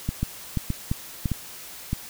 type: two click trains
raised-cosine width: 5 ms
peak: -12 / -11 dBFS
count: 4 / 4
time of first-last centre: 0.09-1.93 / 0.23-1.257 s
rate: 1.63 / 2.92 Hz
effects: white hiss -41 dBFS RMS until 2.09 s